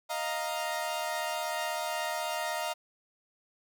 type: chord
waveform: sawtooth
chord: Eb suspended second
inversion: none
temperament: equal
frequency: 622.3 / 698.5 / 932.3 Hz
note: Eb5 / F5 / Bb5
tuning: 0 / 0 / 0 cents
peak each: -32 dBFS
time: 0.09-2.74 s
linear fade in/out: 20 ms
effects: none